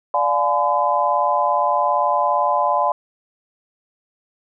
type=chord; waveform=sine; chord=D diminished seventh; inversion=none; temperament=just; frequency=587.3 / 704.8 / 845.8 / 1014.9 Hz; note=D5 / F5 / Ab5 / Cb6; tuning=0 / +16 / +31 / +47 cents; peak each=-22 / -22 / -21 / -19 dBFS; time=0.14-2.92 s; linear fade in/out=2 ms; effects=none

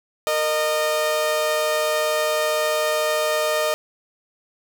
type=tone pair together; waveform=sawtooth; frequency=461.6 / 614 Hz; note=A#4 / D#5; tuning=-17 / -23 cents; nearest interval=perfect fourth; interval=494 cents; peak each=-23 / -16 dBFS; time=0.27-3.74 s; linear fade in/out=0 ms; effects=none

